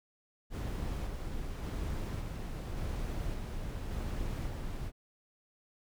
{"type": "noise with tremolo", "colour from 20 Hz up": "brown", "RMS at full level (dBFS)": -36, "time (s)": [0.5, 4.92], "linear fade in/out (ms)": 50, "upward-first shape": "square", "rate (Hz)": 0.88, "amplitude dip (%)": 25, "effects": []}